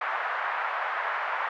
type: band-pass noise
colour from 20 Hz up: white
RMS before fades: -30 dBFS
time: 0.01-1.49 s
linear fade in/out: 5 ms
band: 710 to 1700 Hz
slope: 24 dB/octave
effects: none